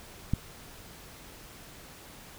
click, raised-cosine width 5 ms, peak -13 dBFS, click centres 0.336 s, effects pink hiss -49 dBFS RMS until 2.38 s

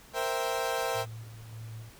30% pulse chord, C dominant seventh, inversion third, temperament equal, 466.2 / 523.3 / 659.3 / 784 Hz, Bb4 / C5 / E5 / G5, 0 / 0 / 0 / 0 cents, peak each -32 dBFS, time 0.13-1.06 s, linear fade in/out 50 ms
sine tone with tremolo, 111.9 Hz, A2, 30 cents sharp, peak -39 dBFS, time 0.94-1.9 s, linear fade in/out 20 ms, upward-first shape square, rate 1.7 Hz, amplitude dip 40%
effects pink hiss -54 dBFS RMS until 1.99 s

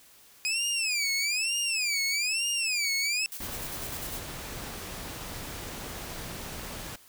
20% pulse tone with vibrato, 2489 Hz, D#7, in tune, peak -21 dBFS, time 0.45-3.26 s, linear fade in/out 0 ms, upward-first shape sine, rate 1.1 Hz, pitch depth 220 cents each way
blue noise with tremolo, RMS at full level -38 dBFS, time 3.32-4.19 s, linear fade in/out 0 ms, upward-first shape square, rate 10 Hz, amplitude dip 45%
pink noise, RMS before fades -39 dBFS, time 3.4-6.96 s, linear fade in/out 5 ms
effects white hiss -56 dBFS RMS until 7.08 s

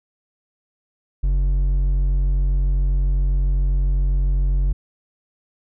sine tone with hard clipping, 46.25 Hz, F#1, in tune, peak -17 dBFS, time 1.23-4.73 s, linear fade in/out 10 ms, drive 5 dB, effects none

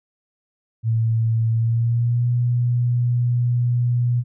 sine tone with pitch glide, 113.3 to 121.43 Hz, A#2 to B2, -49 to -29 cents, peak -16 dBFS, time 0.83-4.24 s, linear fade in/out 50 ms, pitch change +120 cents, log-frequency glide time 1.52-2.28 s, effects none

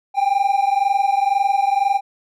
triangle tone pair together, 784 / 806 Hz, G5 / G5, 0 / +48 cents, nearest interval unison, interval 48 cents, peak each -16 / -16 dBFS, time 0.14-2.01 s, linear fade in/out 50 ms, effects none

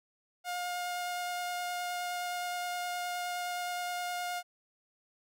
sawtooth tone with vibrato, 712 Hz, F5, 33 cents sharp, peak -30 dBFS, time 0.44-4.43 s, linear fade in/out 50 ms, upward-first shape sine, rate 9.6 Hz, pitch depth 8 cents each way, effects none

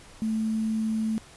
sine tone with quantisation, 220 Hz, A3, in tune, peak -24 dBFS, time 0.22-1.18 s, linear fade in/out 0 ms, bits 8, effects pink hiss -50 dBFS RMS until 1.36 s + resampled to 24000 Hz

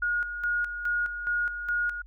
sine tone with tremolo, 1438 Hz, F#6, 50 cents flat, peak -24 dBFS, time 0.02-2.02 s, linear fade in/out 5 ms, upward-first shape square, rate 2.4 Hz, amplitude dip 60%, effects added 48 Hz sine -46 dBFS peak until 2.06 s

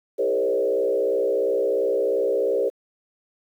sine tone with frequency modulation, 470 Hz, A#4, 14 cents sharp, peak -18 dBFS, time 0.18-2.7 s, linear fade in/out 20 ms, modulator 62.9 Hz, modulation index 1.5, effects high-pass 300 Hz 12 dB/octave + 9-bit

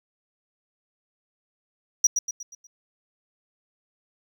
triangle tone with echo, 5800 Hz, F#8, 35 cents flat, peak -12 dBFS, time 2.04-2.07 s, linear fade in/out 5 ms, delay 120 ms, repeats 5, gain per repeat -7 dB, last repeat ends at 2.67 s, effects none

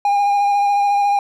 triangle tone with vibrato, 810 Hz, G#5, 43 cents flat, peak -11 dBFS, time 0.05-1.19 s, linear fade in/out 2 ms, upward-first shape sine, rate 14 Hz, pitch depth 18 cents each way, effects none

